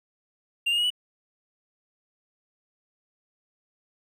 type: tone with pitch steps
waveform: triangle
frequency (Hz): 2785 / 2840 / 2897 / 2954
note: F7 / F7 / F#7 / F#7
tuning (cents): -5 / +28 / -37 / -3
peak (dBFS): -20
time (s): 0.66-0.904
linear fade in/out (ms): 10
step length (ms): 61
effects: none